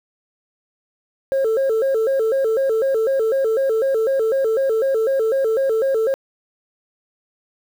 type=tone with vibrato; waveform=sine; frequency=489.3 Hz; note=B4; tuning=16 cents flat; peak=-13 dBFS; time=1.32-6.14 s; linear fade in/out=0 ms; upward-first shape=square; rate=4 Hz; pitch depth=170 cents each way; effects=tanh soft clip ceiling -14 dBFS + 7-bit